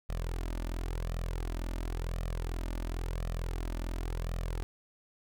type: tone with flanger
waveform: sawtooth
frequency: 42.24 Hz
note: E1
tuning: 43 cents sharp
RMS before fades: -35 dBFS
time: 0.09-4.63 s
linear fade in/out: 0 ms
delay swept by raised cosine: 1.6 to 3.4 ms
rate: 0.94 Hz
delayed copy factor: +0.6
effects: none